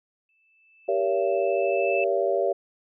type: tone with exponential growth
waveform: sine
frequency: 2637 Hz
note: E7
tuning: in tune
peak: -26 dBFS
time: 0.29-2.04 s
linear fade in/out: 2 ms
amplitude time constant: 380 ms
type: chord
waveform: sine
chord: G diminished seventh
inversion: none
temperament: just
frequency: 392 / 470.4 / 564.5 / 677.4 Hz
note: G4 / Bb4 / Db5 / Fb5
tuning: 0 / +16 / +31 / +47 cents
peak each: -26 / -29 / -25 / -27 dBFS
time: 0.88-2.53 s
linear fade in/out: 10 ms
effects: none